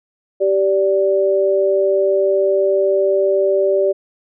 sine tone pair together, 389.1 / 583 Hz, G4 / D5, -13 / -13 cents, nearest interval perfect fifth, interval 700 cents, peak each -15 dBFS, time 0.4-3.93 s, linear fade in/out 20 ms, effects none

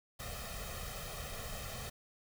pink noise with comb filter, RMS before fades -43 dBFS, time 0.19-1.9 s, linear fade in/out 10 ms, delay 1.6 ms, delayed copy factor +0.85, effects none

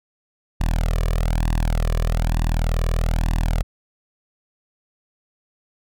sawtooth tone with flanger, 40.4 Hz, E1, 34 cents flat, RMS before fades -20 dBFS, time 0.6-3.63 s, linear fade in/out 10 ms, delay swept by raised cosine 1.1 to 1.73 ms, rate 1.1 Hz, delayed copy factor +0.95, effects none

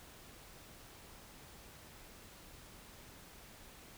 silence, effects pink hiss -56 dBFS RMS until 3.97 s

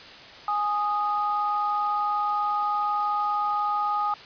sine tone pair together, 830.6 / 1241.6 Hz, G#5 / D#6, 0 / -4 cents, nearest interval perfect fifth, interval 696 cents, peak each -26 / -25 dBFS, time 0.48-4.14 s, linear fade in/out 2 ms, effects white hiss -44 dBFS RMS until 4.25 s + resampled to 11025 Hz

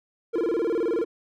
triangle tone with vibrato, 396.7 Hz, G4, 21 cents sharp, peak -20 dBFS, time 0.33-1.05 s, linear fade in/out 20 ms, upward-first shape square, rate 19 Hz, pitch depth 260 cents each way, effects none

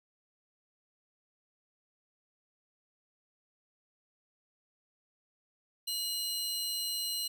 sawtooth tone pair together, 2900 / 4096 Hz, F#7 / C8, -35 / -38 cents, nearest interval tritone, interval 597 cents, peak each -36 / -31 dBFS, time 5.87-7.28 s, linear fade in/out 10 ms, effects none

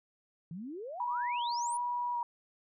sine exponential sweep, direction up, 155.9 to 10200 Hz, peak -39 dBFS, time 0.51-1.77 s, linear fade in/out 2 ms
sine tone with vibrato, 961 Hz, B5, 48 cents flat, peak -31 dBFS, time 1-2.23 s, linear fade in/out 2 ms, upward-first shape square, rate 1.3 Hz, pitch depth 15 cents each way
effects none

